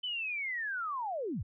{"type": "linear sweep", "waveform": "sine", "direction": "down", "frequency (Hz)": [3056, 61.3], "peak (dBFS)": -33, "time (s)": [0.03, 1.43], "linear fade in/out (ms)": 10, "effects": []}